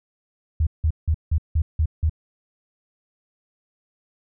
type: tone bursts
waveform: sine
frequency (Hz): 78.4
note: D#2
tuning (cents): +14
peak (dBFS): -16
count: 7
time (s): 0.6-2.096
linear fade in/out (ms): 5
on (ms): 68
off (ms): 170
effects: none